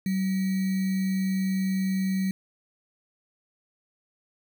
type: tone with sample-and-hold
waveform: sine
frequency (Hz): 190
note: F#3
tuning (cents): +46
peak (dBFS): -23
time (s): 0.06-2.31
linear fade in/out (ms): 2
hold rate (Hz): 2100
effects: none